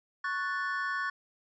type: chord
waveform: triangle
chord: F# minor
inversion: second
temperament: equal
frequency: 1108.7 / 1480 / 1760 Hz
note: C#6 / F#6 / A6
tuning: 0 / 0 / 0 cents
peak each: -33 dBFS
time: 0.24-1.1 s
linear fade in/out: 5 ms
effects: resampled to 16000 Hz